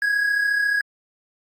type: tone pair together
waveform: triangle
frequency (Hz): 1627 / 1661.2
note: G#6 / G#6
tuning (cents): -36 / 0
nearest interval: unison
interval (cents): 36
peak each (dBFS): -26 / -17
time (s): 0.02-0.81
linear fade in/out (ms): 2
effects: Opus 32 kbps